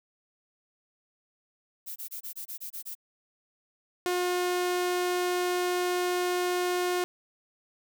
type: noise bursts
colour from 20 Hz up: violet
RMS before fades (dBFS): -38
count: 9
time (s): 1.86-2.952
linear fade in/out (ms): 20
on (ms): 100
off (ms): 24
type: tone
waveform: sawtooth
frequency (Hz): 358.5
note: F4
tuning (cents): +45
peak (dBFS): -22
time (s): 4.06-7.04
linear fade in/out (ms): 0
effects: none